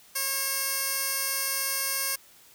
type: tone with band-pass filter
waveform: 15% pulse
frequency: 543 Hz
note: C#5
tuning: 36 cents flat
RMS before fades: -29 dBFS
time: 0.15-2.16 s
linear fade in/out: 10 ms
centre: 12000 Hz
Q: 0.77
effects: white hiss -55 dBFS RMS until 2.54 s